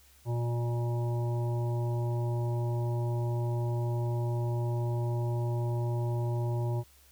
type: harmonic tone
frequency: 119.2 Hz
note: A#2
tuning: 39 cents sharp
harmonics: 1 / 3 / 5 / 7 / 8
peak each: -28 / -38 / -42 / -45 / -46 dBFS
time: 0.25-6.84 s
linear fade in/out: 50 ms
effects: added 68 Hz sine -61 dBFS peak until 7.11 s + white hiss -61 dBFS RMS until 7.11 s